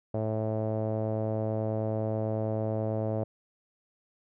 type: tone with low-pass filter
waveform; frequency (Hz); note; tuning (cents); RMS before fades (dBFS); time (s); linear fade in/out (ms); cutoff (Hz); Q
sawtooth; 109.2; A2; -13; -30; 0.14-3.24; 5; 610; 4.2
effects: none